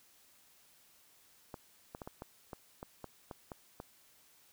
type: clicks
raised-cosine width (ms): 1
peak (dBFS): -29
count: 11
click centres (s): 1.542 / 1.949 / 2.018 / 2.075 / 2.221 / 2.532 / 2.829 / 3.043 / 3.312 / 3.518 / 3.801
effects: white hiss -65 dBFS RMS until 4.52 s